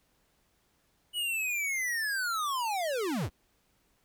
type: linear sweep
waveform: square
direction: down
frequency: 2960 to 50.7 Hz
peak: -30 dBFS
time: 1.13-3.3 s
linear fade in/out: 50 ms
effects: pink hiss -71 dBFS RMS until 4.04 s